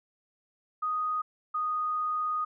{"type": "tone pair in turn", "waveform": "sine", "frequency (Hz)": [1244.5, 1239.5], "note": ["D#6", "D#6"], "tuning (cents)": [0, -7], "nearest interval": "unison", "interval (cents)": 7, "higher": "first", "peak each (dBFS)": -27, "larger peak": "neither", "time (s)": [[0.82, 1.22], [1.54, 2.45]], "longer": "second", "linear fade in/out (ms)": 10, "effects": []}